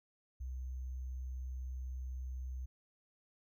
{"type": "tone with sample-and-hold", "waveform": "sine", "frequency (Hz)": 64, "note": "C2", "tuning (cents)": -38, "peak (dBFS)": -39, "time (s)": [0.4, 2.66], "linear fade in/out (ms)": 10, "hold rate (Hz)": 6300, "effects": []}